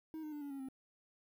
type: tone with pitch steps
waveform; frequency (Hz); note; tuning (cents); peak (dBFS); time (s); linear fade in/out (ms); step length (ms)
triangle; 316.5 / 305.5 / 295 / 284.8 / 274.9 / 265.4; D#4 / D#4 / D4 / C#4 / C#4 / C4; +30 / -32 / +8 / +47 / -14 / +25; -40; 0.14-0.686; 0; 91
effects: 11-bit